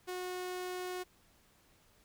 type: tone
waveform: sawtooth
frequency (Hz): 364.1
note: F#4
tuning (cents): -28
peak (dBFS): -34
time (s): 0.07-1.04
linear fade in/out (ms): 20
effects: pink hiss -67 dBFS RMS until 2.04 s